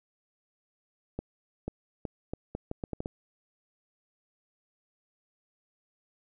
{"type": "accelerating click train", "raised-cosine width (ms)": 2, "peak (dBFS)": -20, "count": 10, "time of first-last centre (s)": [1.19, 3.059], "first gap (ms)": 490, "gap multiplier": 0.76, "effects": []}